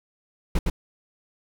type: noise with echo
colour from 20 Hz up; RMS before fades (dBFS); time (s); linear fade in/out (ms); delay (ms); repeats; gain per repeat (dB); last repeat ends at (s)
brown; -20; 0.55-0.59; 5; 110; 1; -2; 0.7
effects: none